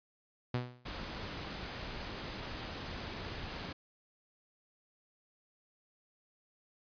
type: tone with exponential decay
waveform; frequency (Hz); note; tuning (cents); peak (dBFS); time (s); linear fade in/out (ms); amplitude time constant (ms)
sawtooth; 123.47; B2; 0; -26; 0.54-0.87; 5; 70
type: noise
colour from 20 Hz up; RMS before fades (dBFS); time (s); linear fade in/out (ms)
pink; -42; 0.85-3.73; 10
effects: resampled to 11025 Hz